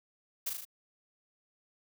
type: noise with echo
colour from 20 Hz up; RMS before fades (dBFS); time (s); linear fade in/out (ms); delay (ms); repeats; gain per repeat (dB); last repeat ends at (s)
blue; -33; 0.46-0.5; 10; 38; 4; -3; 0.652
effects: none